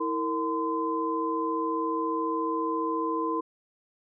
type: tone cluster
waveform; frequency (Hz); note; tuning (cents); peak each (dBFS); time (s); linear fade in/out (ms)
sine; 324.8 / 459.2 / 1026; E4 / A#4 / C6; -26 / -26 / -34; -30 / -32 / -29; 0-3.41; 10
effects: none